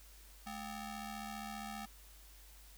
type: ring-modulated tone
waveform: sawtooth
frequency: 501 Hz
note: B4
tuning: 25 cents sharp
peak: -36 dBFS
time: 0.46-1.86 s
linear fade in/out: 10 ms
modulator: 288 Hz
effects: added 50 Hz sine -57 dBFS peak until 2.77 s + white hiss -61 dBFS RMS until 2.77 s